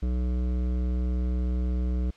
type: tone with hard clipping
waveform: triangle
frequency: 61.74 Hz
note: B1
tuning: in tune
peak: -26 dBFS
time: 0.02-2.11 s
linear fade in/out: 10 ms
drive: 17 dB
effects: white hiss -57 dBFS RMS until 2.16 s + low-pass 4000 Hz 12 dB/octave